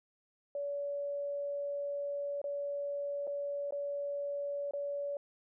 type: tone with dropouts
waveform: sine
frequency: 570 Hz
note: C#5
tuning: 48 cents sharp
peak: -34 dBFS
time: 0.55-5.17 s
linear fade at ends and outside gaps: 2 ms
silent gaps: 2.416-2.441 / 3.27-3.275 / 3.708-3.723 / 4.71-4.735 s
effects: none